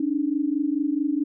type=tone pair together; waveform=sine; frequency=280 / 304.6 Hz; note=C#4 / D#4; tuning=+18 / -37 cents; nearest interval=minor second; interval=145 cents; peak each=-24 dBFS; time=0-1.24 s; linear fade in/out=5 ms; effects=none